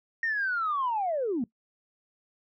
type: linear sweep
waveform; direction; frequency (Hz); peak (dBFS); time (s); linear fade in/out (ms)
sine; down; 1864.7 to 214.6; -25; 0.23-1.44; 2
effects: noise-tail reverb RT60 0.1 s tail -20 dB re dry + tanh soft clip ceiling -21 dBFS